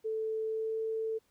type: tone with pitch glide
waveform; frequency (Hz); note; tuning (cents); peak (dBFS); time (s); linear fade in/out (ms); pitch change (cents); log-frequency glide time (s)
sine; 440 to 443.8; A4 to A4; 0 to +15; -31; 0.04-1.19; 20; +15; 0.45-0.78
effects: pink hiss -72 dBFS RMS until 1.3 s + high-pass 60 Hz 12 dB/octave